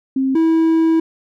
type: tone pair in turn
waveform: sine / triangle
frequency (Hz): 265.9 / 325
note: C4 / E4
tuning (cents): +28 / -24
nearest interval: minor third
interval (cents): 348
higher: second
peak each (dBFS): -14 / -9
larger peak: second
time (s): 0.16-0.35 / 0.35-1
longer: second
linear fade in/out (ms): 5
effects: none